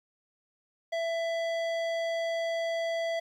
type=tone with low-pass filter; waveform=square; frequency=665 Hz; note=E5; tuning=15 cents sharp; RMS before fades=-31 dBFS; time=0.92-3.2 s; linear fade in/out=10 ms; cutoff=4100 Hz; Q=0.78; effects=10-bit